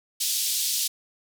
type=band-pass noise; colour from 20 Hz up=pink; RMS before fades=-26 dBFS; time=0.2-0.88 s; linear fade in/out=10 ms; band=3700 to 16000 Hz; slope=24 dB/octave; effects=none